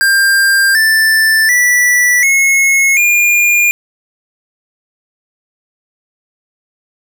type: tone with pitch steps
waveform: square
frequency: 1593 / 1767.5 / 1961.2 / 2176 / 2415 Hz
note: G6 / A6 / B6 / C#7 / D7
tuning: +27 / +7 / -13 / -33 / +48 cents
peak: -8 dBFS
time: 0.01-3.71 s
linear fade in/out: 0 ms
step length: 740 ms
effects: none